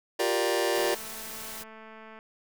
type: chord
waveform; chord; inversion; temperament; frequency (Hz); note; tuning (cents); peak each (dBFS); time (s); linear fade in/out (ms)
sawtooth; G minor seventh; third; just; 352.8 / 392 / 470.4 / 588; F4 / G4 / Bb4 / D5; +18 / 0 / +16 / +2; -26; 0.19-0.95; 10
type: noise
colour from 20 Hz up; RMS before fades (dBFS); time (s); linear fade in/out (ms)
white; -40; 0.74-1.64; 20
type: click train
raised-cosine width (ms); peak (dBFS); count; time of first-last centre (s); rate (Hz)
0.5; -33; 311; 0.78-2.189; 220
effects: none